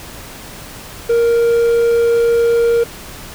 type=tone; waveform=triangle; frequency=467.3 Hz; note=A#4; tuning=4 cents sharp; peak=-8 dBFS; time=1.09-2.84 s; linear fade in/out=10 ms; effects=pink hiss -33 dBFS RMS until 3.34 s